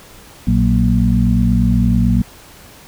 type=harmonic tone with a mistuned harmonic; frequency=58.2 Hz; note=A#1; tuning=2 cents flat; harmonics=1 / 2 / 3 / 4; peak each=-16 / -16 / -16 / -16 dBFS; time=0.47-2.22 s; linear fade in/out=5 ms; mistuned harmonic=3; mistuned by=+91 cents; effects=pink hiss -41 dBFS RMS until 2.87 s